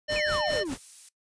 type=harmonic tone; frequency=603 Hz; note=D5; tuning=46 cents sharp; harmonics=1 / 3 / 5 / 7 / 9; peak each=-28 / -33 / -35 / -36 / -38 dBFS; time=0.08-0.64 s; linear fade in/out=20 ms
type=noise with tremolo; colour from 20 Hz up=pink; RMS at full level=-35 dBFS; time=0.08-0.78 s; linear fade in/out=50 ms; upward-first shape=sine; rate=4.8 Hz; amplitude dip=95%
type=exponential sweep; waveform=triangle; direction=down; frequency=2581 to 245.8 Hz; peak=-28 dBFS; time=0.16-0.74 s; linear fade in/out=0 ms
type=noise; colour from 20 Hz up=violet; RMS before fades=-42 dBFS; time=0.65-1.09 s; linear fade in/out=5 ms
effects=noise-tail reverb RT60 0.1 s tail -19 dB re dry + resampled to 22050 Hz